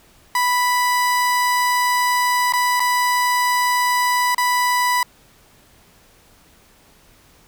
30% pulse tone with dropouts, 987.8 Hz, B5, in tune, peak -13 dBFS, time 0.35-5.03 s, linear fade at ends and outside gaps 2 ms, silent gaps 2.524-2.535 / 2.797-2.802 / 4.347-4.38 s, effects pink hiss -52 dBFS RMS until 7.47 s

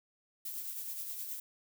violet noise with tremolo, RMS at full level -39 dBFS, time 0.45-1.4 s, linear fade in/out 5 ms, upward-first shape triangle, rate 9.5 Hz, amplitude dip 45%, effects none

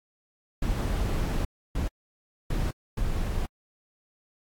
brown noise bursts at uneven times, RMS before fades -27 dBFS, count 4, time 0.62-1.45 / 1.75-1.88 / 2.5-2.71 / 2.97-3.46 s, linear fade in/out 5 ms, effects AAC 64 kbps

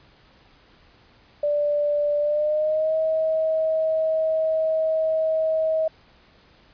sine tone with pitch glide, 587 to 636.4 Hz, D5 to D#5, -1 to +39 cents, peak -19 dBFS, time 1.43-5.88 s, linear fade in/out 5 ms, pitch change +140 cents, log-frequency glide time 2.19-2.96 s, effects pink hiss -55 dBFS RMS until 6.73 s + resampled to 11025 Hz

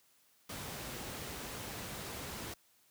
pink noise, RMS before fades -43 dBFS, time 0.49-2.54 s, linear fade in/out 5 ms, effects white hiss -69 dBFS RMS until 2.9 s + high-pass 60 Hz 12 dB/octave

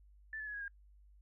sine tone with pitch steps, 1760 / 1723.8 / 1688.3 / 1653.6 / 1619.5 Hz, A6 / A6 / G#6 / G#6 / G#6, 0 / -36 / +28 / -8 / -44 cents, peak -40 dBFS, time 0.33-0.68 s, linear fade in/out 2 ms, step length 70 ms, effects noise-tail reverb RT60 0.1 s tail -26 dB re dry + added 50 Hz sine -59 dBFS peak until 1.21 s

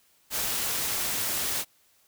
white noise, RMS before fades -29 dBFS, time 0.3-1.65 s, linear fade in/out 50 ms, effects white hiss -64 dBFS RMS until 2.07 s

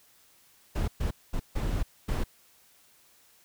brown noise bursts at uneven times, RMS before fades -28 dBFS, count 5, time 0.75-0.88 / 1-1.11 / 1.33-1.4 / 1.55-1.83 / 2.08-2.24 s, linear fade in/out 10 ms, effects white hiss -61 dBFS RMS until 3.44 s

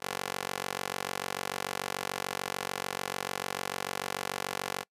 15% pulse tone with high-pass filter, 46.8 Hz, F#1, 20 cents sharp, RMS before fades -36 dBFS, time 0-4.85 s, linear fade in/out 50 ms, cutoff 560 Hz, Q 0.62, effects noise-tail reverb RT60 0.1 s tail -24 dB re dry + resampled to 32000 Hz

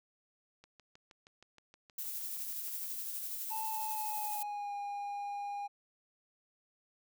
click train, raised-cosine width 0.2 ms, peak -39 dBFS, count 15, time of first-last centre 0.64-2.841 s, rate 6.36 Hz
violet noise with tremolo, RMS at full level -39 dBFS, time 1.98-4.43 s, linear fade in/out 5 ms, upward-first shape sine, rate 12 Hz, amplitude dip 30%
triangle tone with pitch glide, 880 to 811.6 Hz, A5 to G#5, 0 to -40 cents, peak -35 dBFS, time 3.5-5.68 s, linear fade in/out 20 ms, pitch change -140 cents, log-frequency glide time 3.69-4.73 s
effects none

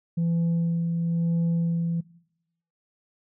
sine tone with tremolo, 168.1 Hz, E3, 34 cents sharp, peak -18 dBFS, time 0.17-2.01 s, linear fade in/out 10 ms, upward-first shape sine, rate 1 Hz, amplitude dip 40%, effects noise-tail reverb RT60 0.8 s tail -22 dB re dry + tanh soft clip ceiling -20 dBFS

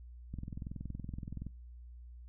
click train, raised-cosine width 5 ms, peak -29 dBFS, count 25, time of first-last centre 0.34-1.467 s, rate 21.3 Hz, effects noise-tail reverb RT60 0.3 s tail -22 dB re dry + added 60 Hz sine -48 dBFS peak until 2.28 s

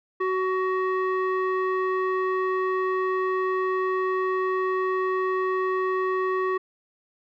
square tone with low-pass filter, 374.3 Hz, F#4, 20 cents sharp, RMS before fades -25 dBFS, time 0.2-6.58 s, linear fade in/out 10 ms, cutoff 1500 Hz, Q 9.9, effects none

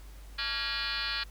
sine tone with frequency modulation, 2932 Hz, F#7, 16 cents flat, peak -30 dBFS, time 0.38-1.24 s, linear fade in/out 10 ms, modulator 256 Hz, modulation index 6.6, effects added 50 Hz sine -45 dBFS peak until 1.3 s + pink hiss -57 dBFS RMS until 1.3 s

